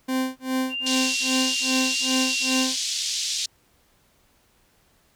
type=tone with tremolo; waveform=40% pulse; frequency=260 Hz; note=C4; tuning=11 cents flat; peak=-20 dBFS; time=0.08-2.79 s; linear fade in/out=10 ms; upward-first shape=sine; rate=2.5 Hz; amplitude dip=100%
type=tone with vibrato; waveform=sine; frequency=2775 Hz; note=F7; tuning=12 cents flat; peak=-26 dBFS; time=0.69-2.67 s; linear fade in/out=50 ms; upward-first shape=triangle; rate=1.6 Hz; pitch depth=20 cents each way
type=band-pass noise; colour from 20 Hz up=pink; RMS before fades=-27 dBFS; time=0.86-3.46 s; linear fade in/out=5 ms; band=3500 to 7000 Hz; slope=24 dB/octave
effects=pink hiss -62 dBFS RMS until 5.15 s